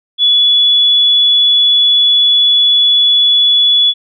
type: tone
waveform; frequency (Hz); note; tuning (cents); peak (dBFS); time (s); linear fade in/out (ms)
sine; 3416; G#7; +48; -6; 0.18-3.94; 50
effects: none